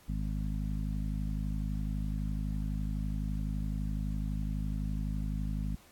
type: harmonic tone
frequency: 51.91 Hz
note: G#1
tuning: in tune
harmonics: 1 / 2 / 3 / 4 / 5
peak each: -33 / -41 / -38 / -40 / -45 dBFS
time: 0.08-5.76 s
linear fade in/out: 10 ms
effects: pink hiss -60 dBFS RMS until 5.91 s + AAC 64 kbps